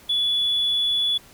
triangle tone, 3424 Hz, A7, 48 cents flat, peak -16 dBFS, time 0.09-1.18 s, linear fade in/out 10 ms, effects tanh soft clip ceiling -16 dBFS + pink hiss -49 dBFS RMS until 1.33 s

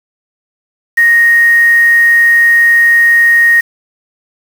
sine tone with quantisation, 1866 Hz, A#6, 1 cent sharp, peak -4 dBFS, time 0.97-3.61 s, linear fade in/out 10 ms, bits 4, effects none

